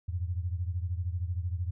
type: beating tone pair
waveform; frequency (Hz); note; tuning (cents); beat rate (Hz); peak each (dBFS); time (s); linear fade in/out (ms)
sine; 85.4 / 98.4; F2 / G2; -38 / +7; 13; -31 / -35; 0.08-1.71; 10
effects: none